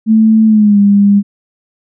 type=tone with pitch glide; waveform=sine; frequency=220.1 to 201.8 Hz; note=A3 to G#3; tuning=+1 to -49 cents; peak=-4 dBFS; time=0.06-1.23 s; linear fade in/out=50 ms; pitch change=-150 cents; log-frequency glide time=0.46-0.79 s; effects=none